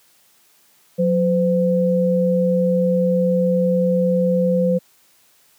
sine tone pair together, 181.13 / 511 Hz, F#3 / C5, -37 / -41 cents, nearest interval octave + tritone, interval 1796 cents, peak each -17 dBFS, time 0.98-4.79 s, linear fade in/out 20 ms, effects white hiss -56 dBFS RMS until 5.58 s + high-pass 100 Hz 12 dB/octave

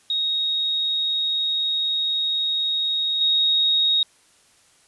sine tone with level steps, 3756 Hz, A#7, 12 cents sharp, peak -20 / -16 dBFS, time 0.1-4.03 s, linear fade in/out 2 ms, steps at 3.21 s, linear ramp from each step 2 ms, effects white hiss -57 dBFS RMS until 4.87 s + resampled to 24000 Hz

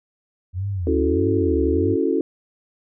sine tone with vibrato, 85.5 Hz, F2, 36 cents flat, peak -22 dBFS, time 0.53-1.97 s, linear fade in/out 50 ms, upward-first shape sine, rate 1.6 Hz, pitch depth 280 cents each way
sine chord, F# minor seventh, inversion second, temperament equal, 277.2 / 329.6 / 370 / 440 Hz, C#4 / E4 / F#4 / A4, 0 / 0 / 0 / 0 cents, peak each -23 dBFS, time 0.87-2.21 s, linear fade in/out 2 ms
effects none

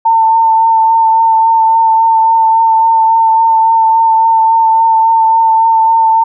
sine tone with vibrato, 899 Hz, A5, 37 cents sharp, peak -5 dBFS, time 0.05-6.24 s, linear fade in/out 10 ms, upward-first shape sine, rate 3.6 Hz, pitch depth 17 cents each way, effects none

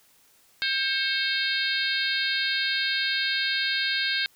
harmonic tone with a mistuned harmonic, 530 Hz, C5, 22 cents sharp, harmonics 3 / 4 / 5 / 6 / 7 / 8 / 9, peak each -28 / -32 / -34 / -34 / -30 / -31 / -35 dBFS, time 0.62-4.26 s, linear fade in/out 0 ms, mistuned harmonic 4, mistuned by +64 cents, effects white hiss -60 dBFS RMS until 4.35 s

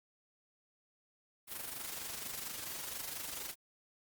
white noise with amplitude modulation, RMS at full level -40 dBFS, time 1.47-3.55 s, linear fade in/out 50 ms, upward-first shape sine, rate 24.3 Hz, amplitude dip 60%, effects Opus 32 kbps

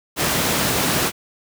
pink high-pass noise, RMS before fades -20 dBFS, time 0.16-1.12 s, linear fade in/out 50 ms, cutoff 120 Hz, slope 12 dB/octave, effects none

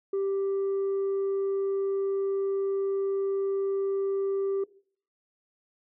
sine tone, 392 Hz, G4, in tune, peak -23 dBFS, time 0.13-4.64 s, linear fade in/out 5 ms, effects noise-tail reverb RT60 0.5 s tail -20 dB re dry + tanh soft clip ceiling -24 dBFS

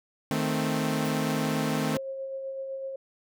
sawtooth chord, A diminished, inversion second, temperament equal, 155.56 / 220 / 261.6 Hz, Eb3 / A3 / C4, 0 / 0 / 0 cents, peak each -26 dBFS, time 0.31-1.97 s, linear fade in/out 0 ms
violet noise with exponential decay, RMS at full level -39 dBFS, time 1.05-1.18 s, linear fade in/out 5 ms, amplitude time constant 28 ms
sine tone with tremolo, 537 Hz, C5, 45 cents sharp, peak -31 dBFS, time 1.94-2.96 s, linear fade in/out 5 ms, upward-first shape sine, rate 7.9 Hz, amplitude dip 30%
effects none

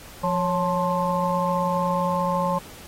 harmonic tone with a mistuned harmonic, 175.8 Hz, F3, 12 cents sharp, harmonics 1 / 3 / 5 / 6, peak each -26 / -26 / -26 / -26 dBFS, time 0.23-2.59 s, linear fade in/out 10 ms, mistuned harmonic 3, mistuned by +75 cents, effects pink hiss -44 dBFS RMS until 2.87 s + AAC 48 kbps

